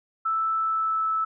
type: tone with pitch glide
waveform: sine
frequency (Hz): 1318.5 to 1309.4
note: E6 to E6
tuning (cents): 0 to -12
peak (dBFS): -22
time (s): 0.25-1.25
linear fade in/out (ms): 10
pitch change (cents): -12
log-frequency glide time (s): 0.55-1.08
effects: none